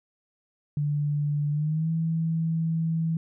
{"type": "tone with pitch glide", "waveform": "sine", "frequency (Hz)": [146.83, 162.92], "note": ["D3", "E3"], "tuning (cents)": [0, -20], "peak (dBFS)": -23, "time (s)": [0.77, 3.17], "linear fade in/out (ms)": 2, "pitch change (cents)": 180, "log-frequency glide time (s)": [1.51, 1.9], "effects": []}